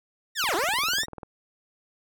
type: linear two-way sweep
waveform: 15% pulse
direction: down then up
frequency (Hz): 1912 to 311.7 to 1912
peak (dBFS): -17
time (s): 0.35-1.06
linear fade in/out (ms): 50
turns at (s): 0.55
type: click train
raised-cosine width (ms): 1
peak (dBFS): -24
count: 17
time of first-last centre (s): 0.44-1.232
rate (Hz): 20.2
effects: none